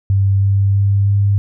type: tone with pitch steps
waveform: sine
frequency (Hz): 98 / 98.8 / 99.6 / 100.41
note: G2 / G2 / G2 / G2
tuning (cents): 0 / +14 / +28 / +42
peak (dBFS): -10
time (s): 0.1-1.38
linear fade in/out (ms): 0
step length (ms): 320
effects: none